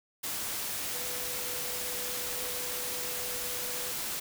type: tone in noise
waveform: sine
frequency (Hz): 493.9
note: B4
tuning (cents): 0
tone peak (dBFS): -44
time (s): 0.93-3.92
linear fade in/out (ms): 10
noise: white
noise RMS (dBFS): -35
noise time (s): 0.23-4.2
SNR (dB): -12
effects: none